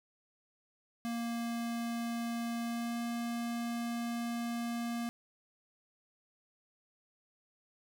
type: tone with pitch glide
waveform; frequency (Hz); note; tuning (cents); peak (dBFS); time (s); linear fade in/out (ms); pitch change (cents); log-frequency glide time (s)
square; 233.7 to 235.2; A#3 to A#3; +5 to +16; -35; 1.05-5.09; 0; +11; 2.62-3
effects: none